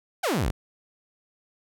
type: exponential sweep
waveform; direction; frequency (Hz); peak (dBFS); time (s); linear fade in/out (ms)
sawtooth; down; 830.6 to 37.74; -19; 0.23-0.51; 10
effects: none